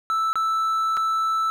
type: tone with dropouts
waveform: triangle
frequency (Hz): 1318.5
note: E6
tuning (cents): 0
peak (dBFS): -18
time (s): 0.1-1.5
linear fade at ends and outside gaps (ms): 0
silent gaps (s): 0.33-0.356 / 0.969-0.973
effects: none